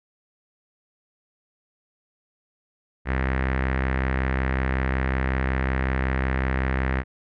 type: tone with low-pass filter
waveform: sawtooth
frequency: 65.41 Hz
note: C2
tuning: in tune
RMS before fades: -24 dBFS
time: 3.05-7.04 s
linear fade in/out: 50 ms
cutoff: 1900 Hz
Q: 3.7
effects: none